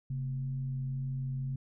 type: tone with frequency modulation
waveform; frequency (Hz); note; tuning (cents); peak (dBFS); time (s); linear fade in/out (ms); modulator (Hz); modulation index
sine; 133.3; C3; +33; -32; 0.1-1.56; 5; 98.2; 0.31
effects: none